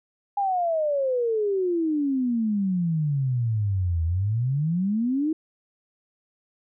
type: exponential two-way sweep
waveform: sine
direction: down then up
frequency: 820 to 80.3 to 324.3 Hz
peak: -21 dBFS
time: 0.37-5.33 s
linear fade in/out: 5 ms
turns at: 4.04 s
effects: none